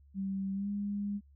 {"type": "tone with pitch glide", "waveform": "sine", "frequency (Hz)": [194.1, 203.2], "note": ["G3", "G#3"], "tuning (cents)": [-17, -38], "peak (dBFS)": -32, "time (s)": [0.14, 1.21], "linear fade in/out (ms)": 50, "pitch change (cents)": 79, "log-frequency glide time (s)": [0.53, 0.69], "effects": ["added 70 Hz sine -57 dBFS peak until 1.35 s"]}